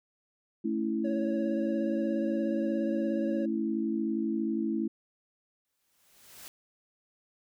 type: chord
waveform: sine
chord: A major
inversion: none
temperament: equal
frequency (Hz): 220 / 277.2 / 329.6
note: A3 / C#4 / E4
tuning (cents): 0 / 0 / 0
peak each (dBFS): -31 / -35 / -31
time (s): 0.64-4.88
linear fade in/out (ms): 10
type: tone with vibrato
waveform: triangle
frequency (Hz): 555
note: C#5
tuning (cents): +2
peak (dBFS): -32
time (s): 1.04-3.46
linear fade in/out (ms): 10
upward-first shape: sine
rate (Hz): 17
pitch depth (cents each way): 29
type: noise with exponential growth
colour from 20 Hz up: white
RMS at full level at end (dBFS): -45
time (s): 5.65-6.48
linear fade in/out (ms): 0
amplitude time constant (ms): 180
effects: none